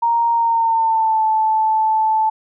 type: tone with pitch glide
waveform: sine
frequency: 932.3 to 874.9 Hz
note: A#5 to A5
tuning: 0 to -10 cents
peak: -13 dBFS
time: 0.02-2.3 s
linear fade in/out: 10 ms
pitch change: -110 cents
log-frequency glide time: 0.32-1.24 s
effects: none